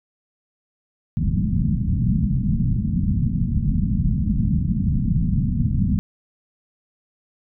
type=low-pass noise; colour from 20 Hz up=white; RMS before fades=-20 dBFS; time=1.17-5.99 s; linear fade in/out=0 ms; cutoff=220 Hz; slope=48 dB/octave; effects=none